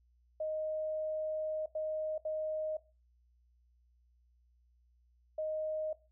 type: tone bursts at uneven times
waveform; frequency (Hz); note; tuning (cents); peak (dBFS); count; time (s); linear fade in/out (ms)
sine; 622.3; D#5; 0; -33; 4; 0.4-1.66 / 1.75-2.18 / 2.25-2.77 / 5.38-5.93; 5
effects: noise-tail reverb RT60 0.3 s tail -18 dB re dry + added 60 Hz sine -66 dBFS peak until 6.11 s